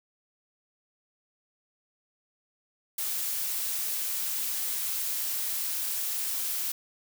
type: noise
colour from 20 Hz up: blue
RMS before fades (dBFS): -31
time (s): 2.98-6.72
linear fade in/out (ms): 5
effects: none